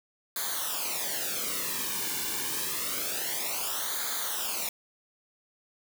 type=noise with flanger; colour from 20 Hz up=white; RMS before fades=-32 dBFS; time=0.36-4.69 s; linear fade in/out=2 ms; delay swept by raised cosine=0.36 to 1.56 ms; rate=0.27 Hz; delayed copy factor=-0.8; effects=none